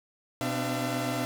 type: tone cluster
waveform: sawtooth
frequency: 124.4 / 256.9 / 298 / 678 Hz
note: B2 / C4 / D4 / E5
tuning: +13 / -32 / +25 / +49 cents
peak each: -30 dBFS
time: 0.41-1.25 s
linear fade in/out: 0 ms
effects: none